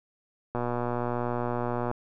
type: click train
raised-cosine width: 1 ms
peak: -16 dBFS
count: 166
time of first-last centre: 0.55-1.914 s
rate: 121 Hz
effects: none